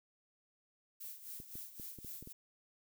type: noise with tremolo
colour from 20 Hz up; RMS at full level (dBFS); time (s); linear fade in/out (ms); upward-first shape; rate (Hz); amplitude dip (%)
violet; -46; 1-2.33; 10; sine; 3.8; 70
type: clicks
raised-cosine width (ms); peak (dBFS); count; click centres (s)
3; -38; 7; 1.401 / 1.555 / 1.798 / 1.987 / 2.047 / 2.226 / 2.274
effects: none